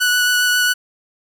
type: tone with vibrato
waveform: sawtooth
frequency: 1477 Hz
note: F#6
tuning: 3 cents flat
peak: -10 dBFS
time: 0-0.74 s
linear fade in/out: 20 ms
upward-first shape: sine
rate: 7.4 Hz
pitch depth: 10 cents each way
effects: none